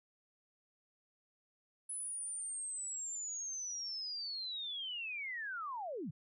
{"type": "linear sweep", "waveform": "sine", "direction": "down", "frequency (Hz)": [10190, 116.54], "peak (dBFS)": -39, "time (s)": [1.89, 6.11], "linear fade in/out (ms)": 10, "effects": []}